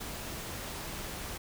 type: noise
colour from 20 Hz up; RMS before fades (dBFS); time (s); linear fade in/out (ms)
pink; -40; 0-1.38; 10
effects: none

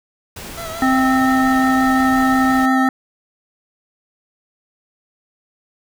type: noise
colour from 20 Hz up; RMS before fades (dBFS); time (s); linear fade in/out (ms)
pink; -32; 0.36-2.66; 5
type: tone with vibrato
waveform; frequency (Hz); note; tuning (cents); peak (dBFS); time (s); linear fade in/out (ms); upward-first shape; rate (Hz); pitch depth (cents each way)
25% pulse; 659.3; E5; 0; -24; 0.57-2.89; 10; sine; 5.7; 46
type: harmonic tone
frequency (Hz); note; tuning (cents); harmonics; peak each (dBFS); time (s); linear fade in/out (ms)
261.6; C4; 0; 1 / 3 / 5 / 7; -14 / -19 / -21 / -22; 0.82-2.89; 2
effects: none

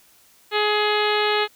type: harmonic tone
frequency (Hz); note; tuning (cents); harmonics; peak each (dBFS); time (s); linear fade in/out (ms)
420.3; G#4; +21; 1 / 2 / 3 / 4 / 5 / 6 / 7 / 8 / 9 / 10; -22 / -25 / -27 / -28 / -29 / -30 / -30 / -31 / -32 / -32; 0.51-1.48; 50
effects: white hiss -55 dBFS RMS until 1.55 s

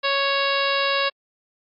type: harmonic tone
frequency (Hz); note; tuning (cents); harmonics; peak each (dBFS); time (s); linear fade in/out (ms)
554.4; C#5; 0; 1 / 2 / 3 / 4 / 5 / 6 / 7 / 8 / 9; -25 / -25 / -27 / -31 / -27 / -33 / -28 / -33 / -34; 0.03-1.1; 20
effects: AAC 64 kbps

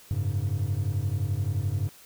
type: chord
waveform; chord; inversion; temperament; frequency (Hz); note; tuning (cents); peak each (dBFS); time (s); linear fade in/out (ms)
triangle; F# suspended second; none; just; 92.5 / 104.06 / 138.75; F#2 / G#2 / C#3; 0 / +4 / +2; -27 / -25 / -30; 0.11-1.89; 0
effects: tanh soft clip ceiling -16 dBFS + white hiss -52 dBFS RMS until 2.05 s

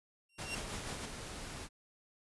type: tone with exponential growth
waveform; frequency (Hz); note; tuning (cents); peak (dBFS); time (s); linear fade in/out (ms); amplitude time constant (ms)
sawtooth; 2755; F7; -24; -32; 0.29-0.55; 5; 55
type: noise with tremolo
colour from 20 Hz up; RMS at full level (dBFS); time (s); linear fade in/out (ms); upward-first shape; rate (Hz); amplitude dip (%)
pink; -41; 0.38-1.06; 10; triangle; 6.2; 75
type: noise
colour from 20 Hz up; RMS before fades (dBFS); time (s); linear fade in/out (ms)
pink; -45; 0.45-1.69; 50
effects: resampled to 24000 Hz

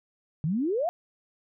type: exponential sweep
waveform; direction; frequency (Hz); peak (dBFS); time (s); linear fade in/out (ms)
sine; up; 144.2 to 735; -24; 0.44-0.89; 0
effects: none

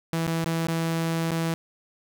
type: tone with dropouts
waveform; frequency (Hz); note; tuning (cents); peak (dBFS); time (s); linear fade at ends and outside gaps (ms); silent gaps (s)
sawtooth; 164.5; E3; -3; -20; 0.13-1.54; 0; 0.267-0.277 / 0.443-0.46 / 0.669-0.684 / 1.307-1.317
effects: none

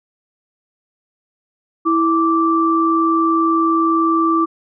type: tone pair together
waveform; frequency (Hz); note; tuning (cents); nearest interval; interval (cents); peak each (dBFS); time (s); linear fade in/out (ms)
sine; 328 / 1169; E4 / D6; -9 / -8; octave + minor seventh; 2201; -15; 1.85-4.46; 20
effects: none

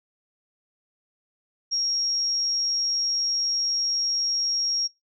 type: tone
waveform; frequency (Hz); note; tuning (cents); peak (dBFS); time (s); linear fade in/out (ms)
sine; 5588; F8; 0; -22; 1.71-4.88; 20
effects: noise-tail reverb RT60 0.2 s tail -24 dB re dry

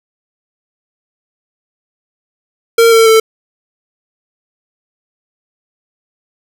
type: tone with pitch steps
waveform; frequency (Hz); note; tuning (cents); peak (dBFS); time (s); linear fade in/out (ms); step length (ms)
square; 460 / 451.8 / 443.8; A#4 / A4 / A4; -23 / +46 / +15; -5; 2.78-3.2; 5; 140
effects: none

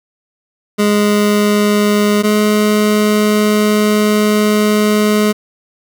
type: tone pair in turn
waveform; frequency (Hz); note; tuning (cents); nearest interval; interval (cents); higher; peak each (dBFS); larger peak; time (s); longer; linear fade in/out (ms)
25% pulse; 207.7 / 211; G#3 / G#3; 0 / +28; unison; 28; second; -6; neither; 0.78-2.23 / 2.23-5.33; second; 20
effects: none

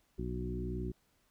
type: harmonic tone with a mistuned harmonic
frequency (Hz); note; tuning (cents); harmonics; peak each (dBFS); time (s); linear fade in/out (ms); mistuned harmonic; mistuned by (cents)
61.2; B1; -15; 1 / 2 / 3 / 4 / 5 / 6; -39 / -42 / -42 / -45 / -46 / -42; 0.18-0.92; 10; 2; +16
effects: pink hiss -73 dBFS RMS until 1.3 s

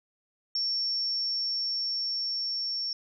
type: tone with level ramp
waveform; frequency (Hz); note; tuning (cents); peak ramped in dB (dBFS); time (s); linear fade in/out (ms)
sine; 5460; F8; -40; -26 to -29; 0.55-2.93; 2
effects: none

